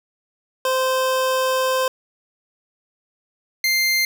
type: tone pair in turn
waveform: 25% pulse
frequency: 519 / 2100 Hz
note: C5 / C7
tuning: -14 / +6 cents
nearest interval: 2 octaves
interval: 2420 cents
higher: second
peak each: -14 / -13 dBFS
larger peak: second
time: 0.65-1.88 / 3.64-4.05 s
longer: first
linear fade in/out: 2 ms
effects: none